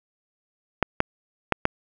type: clicks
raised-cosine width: 0.5 ms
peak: -3 dBFS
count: 4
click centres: 0.827 / 1.004 / 1.523 / 1.654 s
effects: none